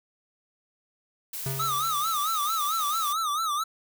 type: noise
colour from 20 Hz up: blue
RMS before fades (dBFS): -35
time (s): 1.33-3.13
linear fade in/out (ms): 5
type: tone with exponential decay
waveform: square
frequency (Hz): 134.5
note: C3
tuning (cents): +48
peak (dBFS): -28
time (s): 1.46-2.25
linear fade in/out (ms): 2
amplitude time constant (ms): 170
type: tone with vibrato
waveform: square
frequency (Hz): 1244.5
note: D#6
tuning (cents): 0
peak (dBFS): -26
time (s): 1.59-3.64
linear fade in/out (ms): 10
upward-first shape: sine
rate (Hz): 4.5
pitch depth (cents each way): 130
effects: none